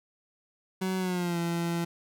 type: tone with pitch glide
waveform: 30% pulse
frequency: 187.4 to 169.87 Hz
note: F#3 to F3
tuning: +22 to -48 cents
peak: -25 dBFS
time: 0.81-1.85 s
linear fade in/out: 10 ms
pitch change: -170 cents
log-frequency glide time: 0.98-1.38 s
effects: none